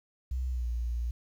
sine tone with pitch glide, 63.6 to 59 Hz, C2 to A#1, -48 to +22 cents, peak -29 dBFS, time 0.31-1.11 s, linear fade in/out 5 ms, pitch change -130 cents, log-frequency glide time 0.49-0.67 s, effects 10-bit

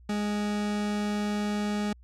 40% pulse tone, 207.7 Hz, G#3, in tune, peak -26 dBFS, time 0.09-1.93 s, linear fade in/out 5 ms, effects added 60 Hz sine -50 dBFS peak until 2.03 s + low-pass 8000 Hz 12 dB/octave

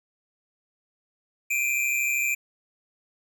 square tone pair together, 2362 / 2495 Hz, D7 / D#7, +9 / +4 cents, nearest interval minor second, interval 95 cents, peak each -25 / -29 dBFS, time 1.5-2.35 s, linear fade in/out 10 ms, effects none

